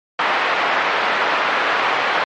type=band-pass noise; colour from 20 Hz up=pink; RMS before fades=-18 dBFS; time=0.19-2.24 s; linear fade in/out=2 ms; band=770 to 2300 Hz; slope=12 dB/octave; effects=low-pass 4000 Hz 12 dB/octave + MP3 48 kbps